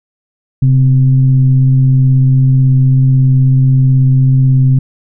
sine tone with frequency modulation, 132.2 Hz, C3, 18 cents sharp, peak -5 dBFS, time 0.62-4.79 s, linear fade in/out 5 ms, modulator 123 Hz, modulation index 0.37, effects none

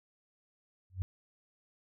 sine tone with exponential growth, 92.5 Hz, F#2, in tune, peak -27 dBFS, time 0.9-1.02 s, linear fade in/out 0 ms, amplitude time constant 26 ms, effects none

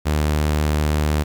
sawtooth tone, 75.5 Hz, D2, 48 cents sharp, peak -13 dBFS, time 0.05-1.24 s, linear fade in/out 20 ms, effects 9-bit

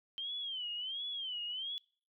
sine tone with vibrato, 3121 Hz, G7, 8 cents flat, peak -37 dBFS, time 0.18-1.78 s, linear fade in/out 0 ms, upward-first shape sine, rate 1.4 Hz, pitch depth 150 cents each way, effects noise-tail reverb RT60 0.5 s tail -26 dB re dry

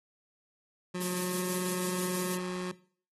25% pulse tone with pitch glide, 180.4 to 181.65 Hz, F#3 to F#3, -44 to -32 cents, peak -29 dBFS, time 0.94-2.72 s, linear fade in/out 10 ms, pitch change +12 cents, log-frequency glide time 1.2-1.4 s
blue noise with tremolo, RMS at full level -35 dBFS, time 1-2.37 s, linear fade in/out 20 ms, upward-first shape square, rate 6.1 Hz, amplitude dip 25%
effects noise-tail reverb RT60 0.5 s tail -19 dB re dry + AAC 32 kbps

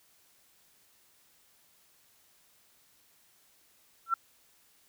sine tone with exponential growth, 1350 Hz, E6, 41 cents sharp, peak -20 dBFS, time 4.06-4.14 s, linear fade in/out 5 ms, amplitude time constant 17 ms, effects white hiss -65 dBFS RMS until 4.88 s

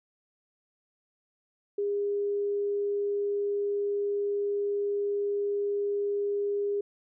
sine tone, 406.3 Hz, G#4, 38 cents flat, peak -26 dBFS, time 1.78-6.81 s, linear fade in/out 5 ms, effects none

